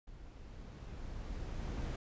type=noise with level ramp; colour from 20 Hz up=brown; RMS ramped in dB=-53 to -37 dBFS; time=0.07-1.96 s; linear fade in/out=5 ms; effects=resampled to 16000 Hz